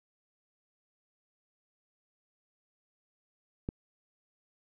click, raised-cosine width 3 ms, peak -20 dBFS, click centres 3.689 s, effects none

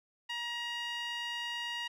sawtooth tone with band-pass filter, 949 Hz, A#5, 31 cents sharp, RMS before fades -38 dBFS, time 0.29-1.88 s, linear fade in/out 10 ms, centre 2600 Hz, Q 2.3, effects none

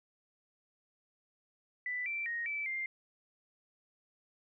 sine tone with pitch steps, 1986 / 2343 / 1870 / 2316 / 2103 Hz, B6 / D7 / A#6 / D7 / C7, +9 / -5 / +5 / -25 / +8 cents, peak -34 dBFS, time 1.86-2.86 s, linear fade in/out 2 ms, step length 200 ms, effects none

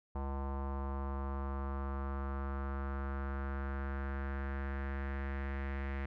square tone with low-pass filter sweep, 68.6 Hz, C#2, 17 cents flat, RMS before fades -38 dBFS, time 0.15-6.06 s, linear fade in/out 5 ms, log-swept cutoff 960 to 2000 Hz, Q 3.2, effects none

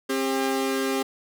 sawtooth tone pair together, 267.4 / 400.4 Hz, C4 / G4, +38 / +37 cents, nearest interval perfect fifth, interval 699 cents, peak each -22 dBFS, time 0.09-1.03 s, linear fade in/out 10 ms, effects none

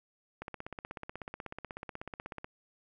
click train, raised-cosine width 0.5 ms, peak -25 dBFS, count 34, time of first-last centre 0.42-2.445 s, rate 16.3 Hz, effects none

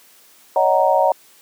sine chord, D# minor seventh, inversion third, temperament just, 560 / 622.3 / 746.7 / 933.4 Hz, C#5 / D#5 / F#5 / A#5, +18 / 0 / +16 / +2 cents, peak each -18 dBFS, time 0.56-1.12 s, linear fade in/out 2 ms, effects white hiss -50 dBFS RMS until 1.41 s + high-pass 200 Hz 12 dB/octave

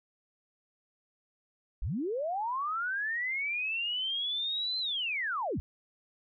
sine linear two-way sweep, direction up then down, 31.41 to 4116 to 31.41 Hz, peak -30 dBFS, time 1.82-5.6 s, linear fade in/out 0 ms, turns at 4.79 s, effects none

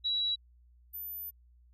sine tone pair in turn, 3903 / 13901 Hz, B7 / A9, -21 / -22 cents, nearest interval octave + minor seventh, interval 2199 cents, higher second, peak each -28 / -38 dBFS, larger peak first, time 0.04-0.36 / 0.93-1.31 s, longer second, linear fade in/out 20 ms, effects added 60 Hz sine -58 dBFS peak until 1.73 s

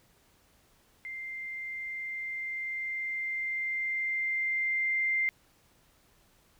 sine tone with level ramp, 2093 Hz, C7, in tune, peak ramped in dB -37 to -25 dBFS, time 1.05-5.29 s, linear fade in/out 0 ms, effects pink hiss -65 dBFS RMS until 6.59 s

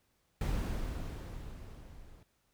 brown noise with level ramp, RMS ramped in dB -31 to -55 dBFS, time 0.41-2.23 s, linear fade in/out 2 ms, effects pink hiss -75 dBFS RMS until 2.53 s

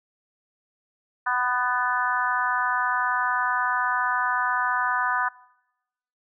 harmonic tone with a mistuned harmonic, 249.2 Hz, B3, 16 cents sharp, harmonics 3 / 4 / 5 / 6 / 7, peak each -31 / -26 / -28 / -26 / -30 dBFS, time 1.26-5.29 s, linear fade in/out 10 ms, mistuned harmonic 5, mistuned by -21 cents, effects noise-tail reverb RT60 0.9 s tail -23 dB re dry

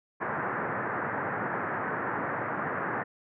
white band-pass noise, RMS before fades -32 dBFS, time 0.2-3.04 s, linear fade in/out 20 ms, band 100 to 1800 Hz, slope 48 dB/octave, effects none

